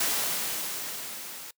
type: noise with level ramp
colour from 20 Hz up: white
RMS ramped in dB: -26 to -42 dBFS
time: 0-1.51 s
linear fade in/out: 5 ms
effects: noise-tail reverb RT60 0.1 s tail -23 dB re dry + high-pass 150 Hz 12 dB/octave